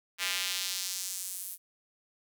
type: tone with high-pass filter sweep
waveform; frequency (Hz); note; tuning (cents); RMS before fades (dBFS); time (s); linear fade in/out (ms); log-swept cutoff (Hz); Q
square; 92.9; F#2; +7; -35; 0.18-1.58; 50; 2200 to 12000; 1.2
effects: none